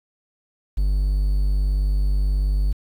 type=tone; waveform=triangle; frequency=49.25 Hz; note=G1; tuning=9 cents sharp; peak=-15 dBFS; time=0.77-2.73 s; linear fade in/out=10 ms; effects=8-bit